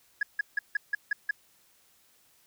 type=tone bursts; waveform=sine; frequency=1679 Hz; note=G#6; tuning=18 cents sharp; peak=-22 dBFS; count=7; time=0.21-1.31 s; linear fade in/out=5 ms; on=20 ms; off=160 ms; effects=tanh soft clip ceiling -21 dBFS + white hiss -64 dBFS RMS until 2.46 s